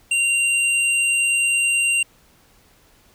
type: tone pair together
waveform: sine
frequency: 2770 / 8301 Hz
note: F7 / C9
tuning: -15 / -15 cents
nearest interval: octave + perfect fifth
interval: 1900 cents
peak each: -16 / -21 dBFS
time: 0.11-2.03 s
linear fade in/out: 5 ms
effects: tanh soft clip ceiling -11 dBFS + pink hiss -55 dBFS RMS until 3.14 s